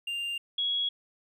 triangle / sine tone pair in turn, 2794 / 3331 Hz, F7 / G#7, 0 / +4 cents, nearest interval minor third, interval 304 cents, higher second, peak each -29 / -26 dBFS, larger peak second, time 0.07-0.38 / 0.58-0.89 s, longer neither, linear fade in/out 5 ms, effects none

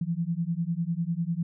sine beating tone pair, 163.9 / 173.9 Hz, E3 / F3, -10 / -7 cents, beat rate 10 Hz, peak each -29 dBFS, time 0.01-1.43 s, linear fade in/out 5 ms, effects none

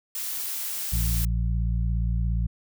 blue noise, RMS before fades -31 dBFS, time 0.15-1.25 s, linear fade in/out 2 ms
harmonic tone, 57.2 Hz, A#1, 32 cents flat, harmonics 1 / 2 / 3, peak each -23 / -29 / -33 dBFS, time 0.92-2.47 s, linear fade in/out 10 ms
effects none

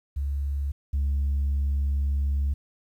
sine tone pair in turn, 70.3 / 70.01 Hz, C#2 / C#2, +25 / +18 cents, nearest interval unison, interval 7 cents, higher first, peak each -24 / -20 dBFS, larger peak second, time 0.16-0.72 / 0.93-2.54 s, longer second, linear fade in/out 10 ms, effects tanh soft clip ceiling -20 dBFS + 10-bit

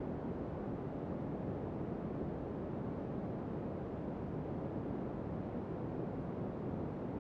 pink band-pass noise, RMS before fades -41 dBFS, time 0-7.19 s, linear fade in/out 5 ms, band 120 to 510 Hz, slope 12 dB/octave, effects none

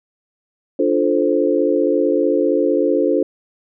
sine chord, D minor seventh, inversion none, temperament equal, 293.7 / 349.2 / 440 / 523.3 Hz, D4 / F4 / A4 / C5, 0 / 0 / 0 / 0 cents, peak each -19 dBFS, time 0.79-3.23 s, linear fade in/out 5 ms, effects none

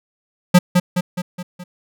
square tone with echo, 178.9 Hz, F3, 42 cents sharp, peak -6 dBFS, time 0.54-0.59 s, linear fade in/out 10 ms, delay 210 ms, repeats 5, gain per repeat -5 dB, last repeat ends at 1.64 s, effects none

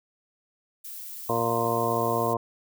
violet noise, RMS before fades -39 dBFS, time 0.84-2.34 s, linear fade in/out 10 ms
harmonic tone, 116.1 Hz, A#2, 7 cents flat, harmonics 1 / 2 / 3 / 4 / 5 / 6 / 8 / 9, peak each -33 / -34 / -33 / -29 / -32 / -30 / -32 / -29 dBFS, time 1.29-2.37 s, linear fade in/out 5 ms
effects none

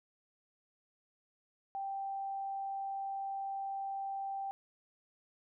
sine tone, 784 Hz, G5, in tune, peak -36 dBFS, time 1.75-4.51 s, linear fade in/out 0 ms, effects none

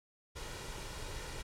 pink noise with comb filter, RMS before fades -43 dBFS, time 0.35-1.43 s, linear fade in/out 20 ms, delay 2.1 ms, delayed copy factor +0.5, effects low-pass 9000 Hz 12 dB/octave

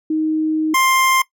sine / 25% pulse tone pair in turn, 312.8 / 1052.1 Hz, D#4 / C6, +9 / +9 cents, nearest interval octave + major sixth, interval 2100 cents, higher second, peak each -15 / -9 dBFS, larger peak second, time 0.1-0.74 / 0.74-1.22 s, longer first, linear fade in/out 5 ms, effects noise-tail reverb RT60 0.1 s tail -19 dB re dry

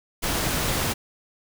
pink noise, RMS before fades -25 dBFS, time 0.22-0.94 s, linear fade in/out 20 ms, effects none

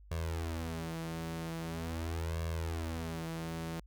sawtooth tone with flanger, 82.1 Hz, E2, 6 cents flat, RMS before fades -38 dBFS, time 0.11-3.8 s, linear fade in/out 5 ms, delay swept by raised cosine 1.8 to 6.8 ms, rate 0.43 Hz, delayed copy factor +0.9, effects added 50 Hz sine -53 dBFS peak until 3.86 s

